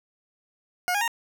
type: tone with pitch steps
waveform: 20% pulse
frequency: 720 / 817.6 / 928.3 Hz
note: F#5 / G#5 / A#5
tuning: -47 / -27 / -7 cents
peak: -18 dBFS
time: 0.88-1.078 s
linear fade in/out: 0 ms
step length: 66 ms
effects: none